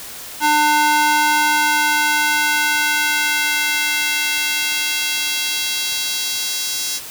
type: tone with high-pass filter sweep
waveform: square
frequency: 300 Hz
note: D4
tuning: 37 cents sharp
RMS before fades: -18 dBFS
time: 0.4-7.01 s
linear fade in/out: 50 ms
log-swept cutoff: 770 to 4900 Hz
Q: 1.4
effects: white hiss -33 dBFS RMS until 7.1 s